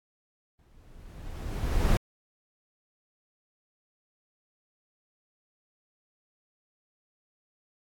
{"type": "noise with exponential growth", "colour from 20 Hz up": "brown", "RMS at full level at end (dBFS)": -20, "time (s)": [0.59, 1.97], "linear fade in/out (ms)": 1, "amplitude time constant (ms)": 300, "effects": ["AAC 64 kbps"]}